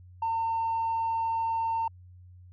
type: tone with tanh clipping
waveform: triangle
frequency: 907 Hz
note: A#5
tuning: 48 cents flat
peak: -26 dBFS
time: 0.22-1.88 s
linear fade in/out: 5 ms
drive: 5 dB
effects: added 90 Hz sine -48 dBFS peak until 2.52 s